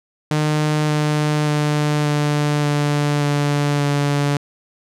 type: tone with pitch steps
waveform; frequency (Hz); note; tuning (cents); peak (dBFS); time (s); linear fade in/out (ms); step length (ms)
sawtooth; 151.9 / 150.5 / 149.12 / 147.75 / 146.39 / 145.04 / 143.71; D#3 / D3 / D3 / D3 / D3 / D3 / D3; -41 / +43 / +27 / +11 / -5 / -21 / -37; -12; 0.31-4.37; 2; 580
effects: low-pass 9000 Hz 12 dB/octave